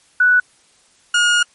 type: tone pair in turn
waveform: sine / 30% pulse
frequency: 1480 / 1432.1 Hz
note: F#6 / F6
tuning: 0 / +43 cents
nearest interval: minor second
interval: 57 cents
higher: first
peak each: -9 dBFS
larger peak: neither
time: 0.2-0.4 / 1.14-1.43 s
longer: second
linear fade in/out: 5 ms
effects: white hiss -54 dBFS RMS until 1.54 s + MP3 48 kbps